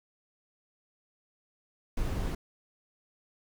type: noise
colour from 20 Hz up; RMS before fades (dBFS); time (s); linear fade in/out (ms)
brown; -31; 1.97-2.35; 5
effects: none